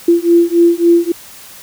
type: beating tone pair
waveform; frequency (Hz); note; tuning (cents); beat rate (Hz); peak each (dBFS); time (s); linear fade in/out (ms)
sine; 339.6 / 343.2; F4 / F4; -48 / -30; 3.6; -10; 0.08-1.12; 5
effects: white hiss -36 dBFS RMS until 1.62 s